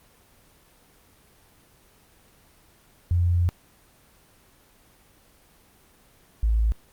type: tone pair in turn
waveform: sine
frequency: 87.31 / 55 Hz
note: F2 / A1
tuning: 0 / 0 cents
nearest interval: minor sixth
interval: 800 cents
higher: first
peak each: -18 dBFS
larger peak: neither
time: 3.11-3.49 / 6.43-6.72 s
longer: first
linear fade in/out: 0 ms
effects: pink hiss -57 dBFS RMS until 6.92 s + Opus 24 kbps